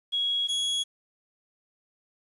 sine / 40% pulse tone pair in turn, 3322 / 3335 Hz, G#7 / G#7, 0 / +7 cents, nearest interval unison, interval 7 cents, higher second, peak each -24 dBFS, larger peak neither, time 0.12-0.48 / 0.48-0.84 s, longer neither, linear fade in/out 20 ms, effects resampled to 24000 Hz + 9-bit

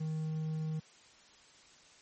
triangle tone, 157 Hz, D#3, 16 cents sharp, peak -31 dBFS, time 0-0.8 s, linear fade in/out 10 ms, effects white hiss -60 dBFS RMS until 2.01 s + MP3 32 kbps

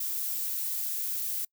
violet noise, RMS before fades -32 dBFS, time 0-1.45 s, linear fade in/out 5 ms, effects noise-tail reverb RT60 0.1 s tail -26 dB re dry

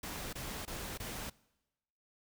pink noise bursts, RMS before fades -42 dBFS, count 4, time 0.03-1.299 s, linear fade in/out 5 ms, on 300 ms, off 23 ms, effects noise-tail reverb RT60 1.0 s tail -23 dB re dry

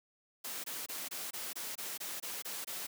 white noise bursts, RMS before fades -41 dBFS, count 11, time 0.44-2.87 s, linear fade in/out 10 ms, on 200 ms, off 23 ms, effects high-pass 200 Hz 12 dB/octave

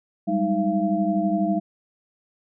sine tone cluster, 192 / 204.1 / 313.3 / 682 Hz, G3 / G#3 / D#4 / F5, -36 / -30 / +12 / -41 cents, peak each -25 dBFS, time 0.27-1.6 s, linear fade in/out 20 ms, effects none

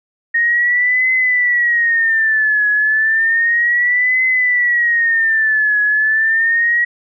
sine tone with vibrato, 1855 Hz, A#6, 9 cents flat, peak -11 dBFS, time 0.34-6.85 s, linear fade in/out 10 ms, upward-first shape triangle, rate 0.32 Hz, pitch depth 170 cents each way, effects none

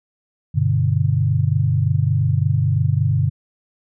sine chord, G major, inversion none, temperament equal, 98 / 123.47 / 146.83 Hz, G2 / B2 / D3, 0 / 0 / 0 cents, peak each -19 dBFS, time 0.54-3.3 s, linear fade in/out 20 ms, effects none

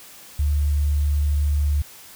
sine tone with sample-and-hold, 73 Hz, D2, 10 cents flat, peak -17 dBFS, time 0.39-1.82 s, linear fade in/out 5 ms, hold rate 8820 Hz, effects white hiss -44 dBFS RMS until 2.15 s

